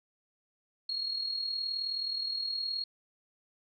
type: tone with amplitude modulation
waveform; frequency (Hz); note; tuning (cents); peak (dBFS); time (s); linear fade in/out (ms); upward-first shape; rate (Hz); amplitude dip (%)
sine; 4291; C8; +43; -29; 0.89-2.84; 5; sine; 39.1; 55
effects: none